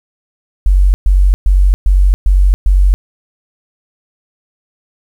sine tone bursts, 47.03 Hz, F#1, 29 cents sharp, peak -5 dBFS, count 6, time 0.66-2.94 s, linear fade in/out 0 ms, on 280 ms, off 120 ms, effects 7-bit

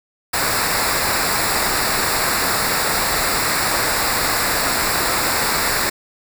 pink noise with comb filter, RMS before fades -19 dBFS, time 0.33-5.9 s, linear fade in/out 10 ms, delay 0.32 ms, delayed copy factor -0.75, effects none

